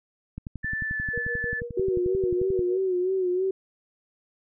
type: click train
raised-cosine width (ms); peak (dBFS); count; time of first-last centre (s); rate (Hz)
5; -22; 26; 0.38-2.592; 11.3
type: tone with pitch glide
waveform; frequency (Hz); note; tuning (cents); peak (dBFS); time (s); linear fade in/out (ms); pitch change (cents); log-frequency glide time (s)
sine; 1760 to 1741.8; A6 to A6; 0 to -18; -27; 0.63-1.61; 20; -18; 0.85-0.98
type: tone with tremolo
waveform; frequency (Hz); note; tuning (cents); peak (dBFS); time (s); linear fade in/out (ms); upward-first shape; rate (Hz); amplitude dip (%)
sine; 477; A#4; +40; -30; 1.13-2.78; 10; sine; 6.4; 85
type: tone with vibrato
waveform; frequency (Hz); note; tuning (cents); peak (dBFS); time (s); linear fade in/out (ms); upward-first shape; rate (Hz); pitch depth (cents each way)
sine; 370; F#4; 0; -22; 1.77-3.51; 5; sine; 3.1; 61
effects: none